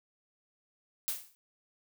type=noise with exponential decay; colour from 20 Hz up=blue; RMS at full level=-30 dBFS; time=1.08-1.35 s; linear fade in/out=0 ms; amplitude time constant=58 ms; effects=none